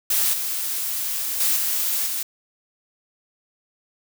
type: noise with level steps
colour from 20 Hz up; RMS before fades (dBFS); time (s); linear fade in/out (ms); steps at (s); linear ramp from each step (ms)
blue; -20 / -26 / -20 / -23 / -26; 0.1-2.23; 5; 0.33 / 1.4 / 1.56 / 2.06; 5
effects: none